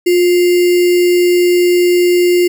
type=tone with sample-and-hold; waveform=sine; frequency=355 Hz; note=F4; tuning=28 cents sharp; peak=-7 dBFS; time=0.06-2.48 s; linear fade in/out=10 ms; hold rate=2450 Hz; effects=none